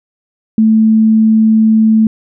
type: tone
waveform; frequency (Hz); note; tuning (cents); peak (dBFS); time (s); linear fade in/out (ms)
sine; 220; A3; 0; -5; 0.58-2.07; 2
effects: none

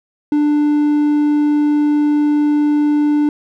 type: tone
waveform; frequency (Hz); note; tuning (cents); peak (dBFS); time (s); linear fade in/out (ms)
triangle; 295.9; D4; +13; -9; 0.32-3.29; 2
effects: none

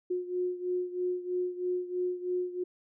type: beating tone pair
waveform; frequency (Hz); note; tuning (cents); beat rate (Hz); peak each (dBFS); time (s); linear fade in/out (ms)
sine; 360 / 363.1; F#4 / F#4; -47 / -33; 3.1; -31 / -35; 0.1-2.64; 10
effects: none

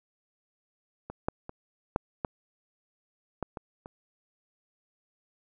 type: clicks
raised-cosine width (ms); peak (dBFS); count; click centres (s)
1; -24 / -13 / -25 / -11 / -15 / -17 / -23 / -28; 8; 1.1 / 1.285 / 1.494 / 1.961 / 2.248 / 3.427 / 3.572 / 3.859
effects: none

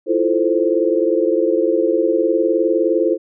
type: chord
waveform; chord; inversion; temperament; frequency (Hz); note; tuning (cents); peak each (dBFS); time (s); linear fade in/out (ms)
sine; F major seventh; third; equal; 329.6 / 349.2 / 440 / 523.3; E4 / F4 / A4 / C5; 0 / 0 / 0 / 0; -19; 0.06-3.18; 50
effects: none

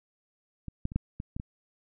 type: clicks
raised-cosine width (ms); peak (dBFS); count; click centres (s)
5; -25 / -17 / -27 / -14 / -23 / -23 / -23; 7; 0.683 / 0.854 / 0.919 / 0.96 / 1.201 / 1.365 / 1.399
effects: none

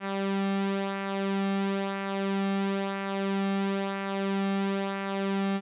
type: tone with flanger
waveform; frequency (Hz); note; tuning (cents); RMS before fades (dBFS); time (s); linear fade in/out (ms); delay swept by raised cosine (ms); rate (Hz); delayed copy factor
sawtooth; 196; G3; 0; -29; 0-5.61; 50; 0.25 to 2.05; 1; -0.5
effects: resampled to 8000 Hz

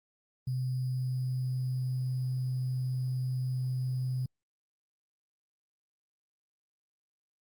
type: tone with sample-and-hold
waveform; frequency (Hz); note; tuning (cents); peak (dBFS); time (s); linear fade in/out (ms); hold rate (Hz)
sine; 128.2; C3; -35; -29; 0.47-4.26; 5; 4900
effects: Opus 24 kbps

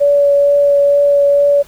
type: tone with vibrato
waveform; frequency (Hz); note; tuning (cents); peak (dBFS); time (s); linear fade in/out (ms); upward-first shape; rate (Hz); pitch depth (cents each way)
sine; 570; C#5; +48; -7; 0-1.63; 20; triangle; 2.2; 11
effects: pink hiss -43 dBFS RMS until 1.67 s

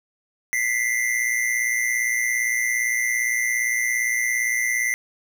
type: tone pair together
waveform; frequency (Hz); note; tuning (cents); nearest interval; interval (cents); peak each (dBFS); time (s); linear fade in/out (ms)
square; 1975.5 / 2093; B6 / C7; 0 / 0; minor second; 100; -24; 0.53-4.94; 0
effects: none

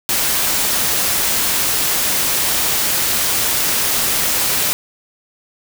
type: noise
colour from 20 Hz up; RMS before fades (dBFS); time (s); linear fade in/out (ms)
white; -17; 0.09-4.73; 0
effects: none

